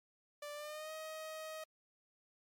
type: tone with pitch glide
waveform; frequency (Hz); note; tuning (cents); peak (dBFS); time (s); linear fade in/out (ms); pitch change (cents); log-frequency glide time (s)
sawtooth; 587.3 to 629.5; D5 to D#5; 0 to +20; -40; 0.42-1.64; 5; +120; 0.54-0.92
effects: MP3 96 kbps